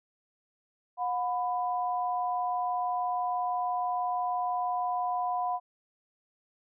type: tone pair together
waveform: sine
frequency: 723 / 996.9 Hz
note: F#5 / B5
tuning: -40 / +16 cents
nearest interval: tritone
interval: 556 cents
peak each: -29 / -32 dBFS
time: 0.97-5.6 s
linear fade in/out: 50 ms
effects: none